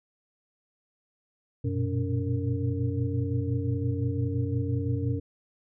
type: tone cluster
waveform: sine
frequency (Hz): 93.3 / 117.2 / 123 / 284.2 / 460.3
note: F#2 / A#2 / B2 / C#4 / A#4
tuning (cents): +15 / +10 / -7 / +43 / -22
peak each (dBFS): -30 / -32 / -30 / -33 / -37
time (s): 1.64-5.2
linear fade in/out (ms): 10
effects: none